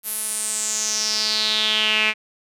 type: tone with band-pass filter sweep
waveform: sawtooth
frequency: 215.8 Hz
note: A3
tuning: 33 cents flat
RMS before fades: -22 dBFS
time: 0.03-2.14 s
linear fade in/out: 50 ms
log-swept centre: 12000 to 2400 Hz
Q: 5.2
effects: none